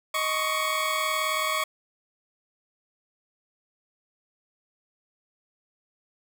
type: tone cluster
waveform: 20% pulse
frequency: 625 / 1085 / 1124 Hz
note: D#5 / C#6 / C#6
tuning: +8 / -37 / +24 cents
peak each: -26 / -27 / -22 dBFS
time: 0.14-1.64 s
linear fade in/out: 5 ms
effects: none